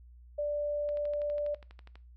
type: tone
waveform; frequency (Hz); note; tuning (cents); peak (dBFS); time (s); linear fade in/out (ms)
sine; 587.3; D5; 0; -29; 0.38-1.55; 10
type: click train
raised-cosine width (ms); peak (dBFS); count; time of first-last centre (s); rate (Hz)
0.3; -36; 14; 0.89-1.956; 12.2
effects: noise-tail reverb RT60 0.3 s tail -18 dB re dry + added 60 Hz sine -51 dBFS peak until 2.16 s